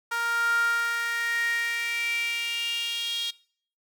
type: tone with high-pass filter sweep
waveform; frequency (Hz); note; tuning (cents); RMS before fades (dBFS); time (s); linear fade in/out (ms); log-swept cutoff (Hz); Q
sawtooth; 466.9; A#4; +3; -28; 0.11-3.31; 10; 1200 to 3400; 7.4
effects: noise-tail reverb RT60 0.5 s tail -21 dB re dry